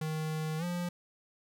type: tone with pitch glide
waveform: square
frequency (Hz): 156.5 to 175.67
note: D#3 to F3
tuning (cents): +10 to +10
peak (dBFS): -33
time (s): 0.01-0.89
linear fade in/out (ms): 5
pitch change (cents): +200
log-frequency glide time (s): 0.58-0.64
effects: none